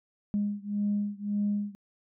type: beating tone pair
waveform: sine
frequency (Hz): 204.6 / 206.4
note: G#3 / G#3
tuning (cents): -26 / -10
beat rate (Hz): 1.8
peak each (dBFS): -29 / -30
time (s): 0.34-1.75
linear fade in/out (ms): 0
effects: tanh soft clip ceiling -20 dBFS